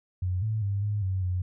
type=tone with pitch steps; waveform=sine; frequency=91.3 / 109.2 / 99.9 / 103.9 / 94.4 / 90.9 Hz; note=F#2 / A2 / G2 / G#2 / F#2 / F#2; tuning=-23 / -13 / +33 / +1 / +35 / -30 cents; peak=-25 dBFS; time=0.22-1.42 s; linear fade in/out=5 ms; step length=200 ms; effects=none